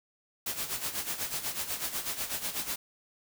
white noise with tremolo, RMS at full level -32 dBFS, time 0.46-2.76 s, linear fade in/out 5 ms, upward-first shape sine, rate 8.1 Hz, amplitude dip 70%, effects none

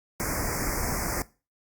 pink band-stop noise, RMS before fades -29 dBFS, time 0.2-1.22 s, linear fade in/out 0 ms, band 2300 to 4900 Hz, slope 96 dB/octave, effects noise-tail reverb RT60 0.3 s tail -19 dB re dry + Opus 48 kbps

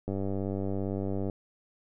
click train, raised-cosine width 2 ms, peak -20 dBFS, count 120, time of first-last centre 0.08-1.298 s, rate 97.7 Hz, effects none

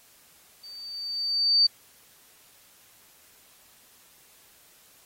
sine tone with level ramp, 4601 Hz, D8, 36 cents flat, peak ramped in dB -42 to -15 dBFS, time 0.63-1.67 s, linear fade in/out 10 ms, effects white hiss -57 dBFS RMS until 5.05 s + AAC 48 kbps

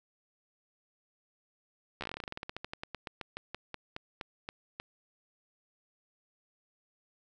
slowing click train, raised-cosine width 0.3 ms, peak -22 dBFS, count 30, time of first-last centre 2.01-4.8 s, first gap 13 ms, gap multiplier 1.12, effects none

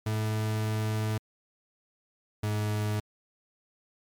40% pulse tone pair in turn, 108.4 / 105.74 Hz, A2 / G#2, -25 / +32 cents, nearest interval unison, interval 43 cents, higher first, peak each -26 / -26 dBFS, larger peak neither, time 0.06-1.18 / 2.43-3 s, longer first, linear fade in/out 5 ms, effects MP3 96 kbps

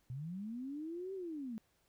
sine linear two-way sweep, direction up then down, 119.6 to 392 to 211.5 Hz, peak -40 dBFS, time 0.1-1.58 s, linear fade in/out 0 ms, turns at 1.14 s, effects pink hiss -75 dBFS RMS until 1.88 s

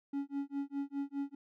triangle tone with tremolo, 280 Hz, C#4, 18 cents sharp, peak -30 dBFS, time 0.13-1.35 s, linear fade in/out 5 ms, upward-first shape sine, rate 4.9 Hz, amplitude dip 100%, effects none

